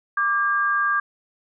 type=tone pair together; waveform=sine; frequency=1174.7 / 1614.8 Hz; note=D6 / G#6; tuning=0 / -49 cents; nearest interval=tritone; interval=551 cents; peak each=-21 dBFS; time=0.17-1 s; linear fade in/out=5 ms; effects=none